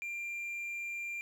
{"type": "tone", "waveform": "triangle", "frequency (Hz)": 2382, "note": "D7", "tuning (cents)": 24, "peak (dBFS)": -35, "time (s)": [0.02, 1.21], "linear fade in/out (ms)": 0, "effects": []}